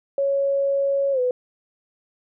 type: tone with pitch glide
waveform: sine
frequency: 554.4 to 499.7 Hz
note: C#5 to B4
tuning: 0 to +20 cents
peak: -18 dBFS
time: 0.18-1.31 s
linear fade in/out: 2 ms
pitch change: -180 cents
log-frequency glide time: 1.12-1.2 s
effects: none